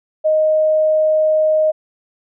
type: tone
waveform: sine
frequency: 622.3 Hz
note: D#5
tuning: in tune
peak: -11 dBFS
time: 0.24-1.72 s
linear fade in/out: 20 ms
effects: none

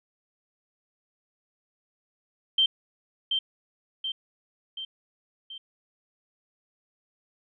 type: tone with echo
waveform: sine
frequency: 3136 Hz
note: G7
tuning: in tune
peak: -18 dBFS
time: 2.58-2.66 s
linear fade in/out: 5 ms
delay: 730 ms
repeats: 4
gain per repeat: -5 dB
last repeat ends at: 5.58 s
effects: none

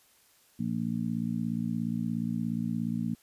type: harmonic tone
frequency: 57 Hz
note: A#1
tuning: 38 cents flat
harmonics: 2 / 3 / 4 / 5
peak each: -38 / -33 / -31 / -40 dBFS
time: 0.59-3.15 s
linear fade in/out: 10 ms
effects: white hiss -63 dBFS RMS until 3.22 s + resampled to 32000 Hz

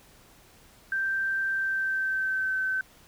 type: tone with pitch glide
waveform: sine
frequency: 1568 to 1534 Hz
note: G6 to G6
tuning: 0 to -38 cents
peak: -25 dBFS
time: 0.92-2.81 s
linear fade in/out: 2 ms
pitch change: -38 cents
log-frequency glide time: 1.53-2.58 s
effects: pink hiss -56 dBFS RMS until 3.07 s

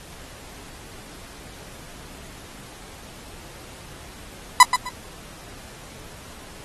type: tone with echo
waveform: 35% pulse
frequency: 998 Hz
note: B5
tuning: 18 cents sharp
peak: -4 dBFS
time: 4.6-4.63 s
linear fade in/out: 2 ms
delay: 130 ms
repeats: 2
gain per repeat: -11 dB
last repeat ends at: 4.89 s
effects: pink hiss -43 dBFS RMS until 6.64 s + AAC 32 kbps

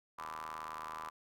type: ring-modulated tone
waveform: sawtooth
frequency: 78.9 Hz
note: D#2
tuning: 25 cents sharp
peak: -35 dBFS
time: 0.18-1.1 s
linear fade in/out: 10 ms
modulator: 1090 Hz
effects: none

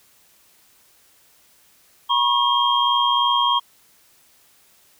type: tone cluster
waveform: sine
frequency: 964 / 1087 / 3220 Hz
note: B5 / C#6 / G7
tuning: -42 / -34 / +46 cents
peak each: -20 dBFS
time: 2.09-3.6 s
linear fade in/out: 20 ms
effects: white hiss -56 dBFS RMS until 4.99 s

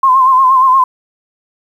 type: tone with vibrato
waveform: sine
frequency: 1046 Hz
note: C6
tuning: 1 cent flat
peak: -5 dBFS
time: 0.03-0.84 s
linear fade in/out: 5 ms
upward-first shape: sine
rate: 8.5 Hz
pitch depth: 57 cents each way
effects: 7-bit

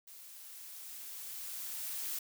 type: noise with level ramp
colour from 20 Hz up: blue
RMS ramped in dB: -53 to -38 dBFS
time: 0.07-2.19 s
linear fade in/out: 5 ms
effects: none

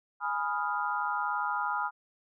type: chord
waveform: sine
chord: F half-diminished seventh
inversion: first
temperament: equal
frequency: 830.6 / 987.8 / 1244.5 / 1396.9 Hz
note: Ab5 / Cb6 / Eb6 / F6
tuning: 0 / 0 / 0 / 0 cents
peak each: -34 dBFS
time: 0.2-1.91 s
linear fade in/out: 50 ms
effects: none

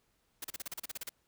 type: noise bursts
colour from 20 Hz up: white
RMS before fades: -40 dBFS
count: 12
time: 0.42-1.093 s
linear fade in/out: 5 ms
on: 24 ms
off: 35 ms
effects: pink hiss -75 dBFS RMS until 1.27 s

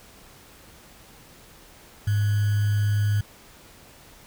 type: tone with sample-and-hold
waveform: sine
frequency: 103.5 Hz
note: G#2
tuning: 5 cents flat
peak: -19 dBFS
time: 2.07-3.21 s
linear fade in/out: 5 ms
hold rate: 1575 Hz
effects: pink hiss -50 dBFS RMS until 4.26 s

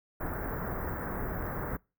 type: band-stop noise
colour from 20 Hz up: pink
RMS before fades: -35 dBFS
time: 0.2-1.77 s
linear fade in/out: 10 ms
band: 1800 to 15000 Hz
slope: 48 dB/octave
effects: noise-tail reverb RT60 0.3 s tail -26 dB re dry

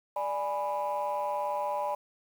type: chord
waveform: sine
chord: G# diminished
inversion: second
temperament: equal with one note detuned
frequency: 589.7 / 830.6 / 987.8 Hz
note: D5 / G#5 / B5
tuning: +7 / 0 / 0 cents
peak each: -32 dBFS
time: 0.16-1.95 s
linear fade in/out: 5 ms
effects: tanh soft clip ceiling -23 dBFS + 9-bit

